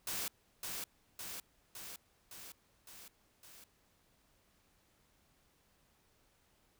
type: noise with echo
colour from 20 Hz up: white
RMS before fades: -39 dBFS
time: 0.07-0.28 s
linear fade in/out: 2 ms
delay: 560 ms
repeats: 6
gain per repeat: -3 dB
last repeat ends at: 3.64 s
effects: pink hiss -72 dBFS RMS until 6.79 s